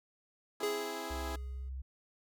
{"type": "chord", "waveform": "15% pulse", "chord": "C augmented", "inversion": "none", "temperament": "equal", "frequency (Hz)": [261.6, 329.6, 415.3], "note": ["C4", "E4", "G#4"], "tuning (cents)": [0, 0, 0], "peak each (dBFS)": [-40, -36, -35], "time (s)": [0.6, 1.36], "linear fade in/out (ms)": 5}
{"type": "tone with exponential decay", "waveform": "square", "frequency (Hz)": 415.3, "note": "G#4", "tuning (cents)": 0, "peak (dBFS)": -30, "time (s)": [0.63, 1.69], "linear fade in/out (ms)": 2, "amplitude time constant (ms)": 230}
{"type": "tone with vibrato", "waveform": "sine", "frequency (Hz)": 65.41, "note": "C2", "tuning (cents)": 0, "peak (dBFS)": -38, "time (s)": [1.1, 1.82], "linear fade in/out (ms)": 10, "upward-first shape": "sine", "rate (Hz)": 18, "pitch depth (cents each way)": 27}
{"effects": []}